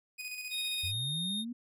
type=tone with tremolo; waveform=sawtooth; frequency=2489 Hz; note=D#7; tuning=in tune; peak=-34 dBFS; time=0.18-0.92 s; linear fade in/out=20 ms; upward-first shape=square; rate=15 Hz; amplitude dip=40%
type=tone with pitch glide; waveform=square; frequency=3729 to 3686 Hz; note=A#7 to A#7; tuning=0 to -20 cents; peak=-34 dBFS; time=0.5-1.45 s; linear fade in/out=50 ms; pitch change=-20 cents; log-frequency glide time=0.64-1.07 s
type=linear sweep; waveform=sine; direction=up; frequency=82 to 246.9 Hz; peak=-36 dBFS; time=0.83-1.53 s; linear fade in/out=10 ms
effects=none